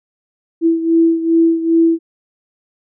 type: beating tone pair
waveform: sine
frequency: 329.6 / 332.1 Hz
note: E4 / E4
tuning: 0 / +13 cents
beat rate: 2.5 Hz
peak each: -11 / -16 dBFS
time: 0.61-1.99 s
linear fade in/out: 50 ms
effects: none